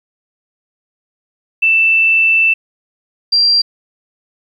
sine tone pair in turn, 2658 / 4736 Hz, E7 / D8, +14 / +14 cents, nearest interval minor seventh, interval 1000 cents, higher second, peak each -8 dBFS, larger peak neither, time 1.62-2.54 / 3.32-3.62 s, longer first, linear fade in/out 10 ms, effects 8-bit

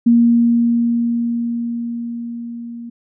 sine tone with level ramp, 235.1 Hz, A#3, 15 cents sharp, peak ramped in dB -7 to -28 dBFS, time 0.06-2.9 s, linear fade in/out 10 ms, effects none

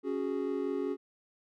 triangle chord, C# suspended fourth, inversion none, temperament equal, 277.2 / 370 / 415.3 Hz, C#4 / F#4 / G#4, 0 / 0 / 0 cents, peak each -33 dBFS, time 0.03-0.97 s, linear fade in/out 50 ms, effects none

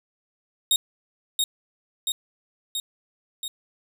sawtooth tone with echo, 3729 Hz, A#7, in tune, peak -14 dBFS, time 0.71-0.76 s, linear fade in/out 2 ms, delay 680 ms, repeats 4, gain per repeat -3 dB, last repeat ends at 3.48 s, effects none

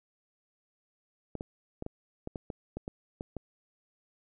clicks, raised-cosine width 2 ms, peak -23 dBFS, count 11, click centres 1.353 / 1.409 / 1.824 / 1.864 / 2.274 / 2.358 / 2.502 / 2.77 / 2.879 / 3.209 / 3.367 s, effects none

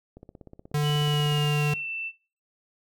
click train, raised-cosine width 2 ms, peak -31 dBFS, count 22, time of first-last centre 0.17-1.443 s, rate 16.5 Hz
square tone, 147.9 Hz, D3, 13 cents sharp, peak -23 dBFS, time 0.74-1.74 s, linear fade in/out 5 ms
sine tone with pitch glide, 2960 to 2668 Hz, F#7 to E7, 0 to +20 cents, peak -30 dBFS, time 0.82-2.12 s, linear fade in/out 50 ms, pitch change -180 cents, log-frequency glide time 1.04-1.87 s
effects noise-tail reverb RT60 0.4 s tail -23 dB re dry

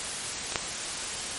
clicks, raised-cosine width 0.2 ms, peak -14 / -6 dBFS, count 2, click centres 0.522 / 0.558 s, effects white hiss -33 dBFS RMS until 1.38 s + MP3 48 kbps

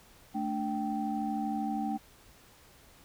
sine tone cluster, 219.3 / 292.1 / 778 Hz, A3 / D4 / G5, -6 / -9 / -13 cents, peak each -33 / -35 / -34 dBFS, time 0.34-1.98 s, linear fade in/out 20 ms, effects tanh soft clip ceiling -20 dBFS + pink hiss -58 dBFS RMS until 3.04 s

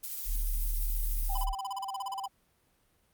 violet noise with tremolo, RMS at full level -37 dBFS, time 0.03-1.45 s, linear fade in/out 10 ms, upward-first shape triangle, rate 14 Hz, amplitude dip 25%
sine tone, 36.74 Hz, D1, 2 cents sharp, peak -28 dBFS, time 0.25-1.55 s, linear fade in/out 50 ms
sine tone with vibrato, 784 Hz, G5, in tune, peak -36 dBFS, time 1.29-2.28 s, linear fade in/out 10 ms, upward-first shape square, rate 17 Hz, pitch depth 32 cents each way
square tone bursts, 1000 Hz, B5, 21 cents sharp, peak -35 dBFS, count 16, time 1.35-2.26 s, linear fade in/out 5 ms, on 25 ms, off 34 ms
effects pink hiss -70 dBFS RMS until 3.13 s + Opus 48 kbps

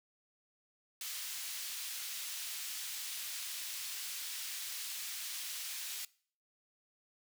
pink high-pass noise, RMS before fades -42 dBFS, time 1.01-6.05 s, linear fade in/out 2 ms, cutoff 3000 Hz, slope 12 dB/octave, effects noise-tail reverb RT60 0.5 s tail -22 dB re dry

